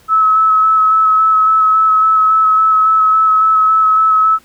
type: tone with vibrato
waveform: sine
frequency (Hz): 1294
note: E6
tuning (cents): -32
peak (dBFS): -7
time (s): 0.08-4.39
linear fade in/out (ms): 50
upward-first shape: square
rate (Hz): 3.6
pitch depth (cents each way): 12
effects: pink hiss -48 dBFS RMS until 4.44 s